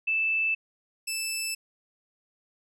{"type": "tone pair in turn", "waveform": ["sine", "15% pulse"], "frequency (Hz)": [2637, 2637], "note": ["E7", "E7"], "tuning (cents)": [0, 0], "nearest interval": "unison", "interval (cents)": 0, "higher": "neither", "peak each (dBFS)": [-23, -22], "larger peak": "second", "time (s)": [[0.07, 0.55], [1.07, 1.55]], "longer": "neither", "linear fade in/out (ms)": 10, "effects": []}